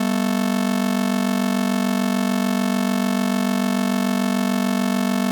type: ring-modulated tone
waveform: 45% pulse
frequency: 219.7 Hz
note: A3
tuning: 2 cents flat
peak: -15 dBFS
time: 0-5.31 s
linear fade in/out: 0 ms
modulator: 23.4 Hz
effects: none